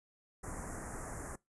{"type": "band-stop noise", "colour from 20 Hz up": "pink", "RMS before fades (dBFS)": -43, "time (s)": [0.43, 1.36], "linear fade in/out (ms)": 10, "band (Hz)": [1900, 6600], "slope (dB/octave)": 48, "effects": ["noise-tail reverb RT60 0.2 s tail -23 dB re dry", "resampled to 24000 Hz"]}